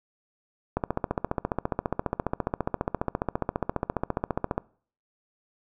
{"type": "click train", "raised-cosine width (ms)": 1, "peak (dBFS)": -11, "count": 57, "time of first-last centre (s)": [0.77, 4.58], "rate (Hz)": 14.7, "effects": ["noise-tail reverb RT60 0.5 s tail -24 dB re dry"]}